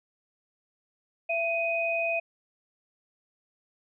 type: tone pair together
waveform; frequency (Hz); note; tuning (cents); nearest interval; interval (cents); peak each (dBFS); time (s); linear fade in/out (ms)
sine; 670.8 / 2500; E5 / D#7; +30 / +8; octave + major seventh; 2278; -28; 1.29-2.2; 10
effects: none